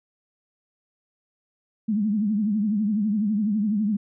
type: tone with vibrato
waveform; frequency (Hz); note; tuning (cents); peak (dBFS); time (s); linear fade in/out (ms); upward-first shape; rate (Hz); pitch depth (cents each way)
sine; 210; G#3; +19; -20; 1.88-3.97; 10; triangle; 12; 130
effects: none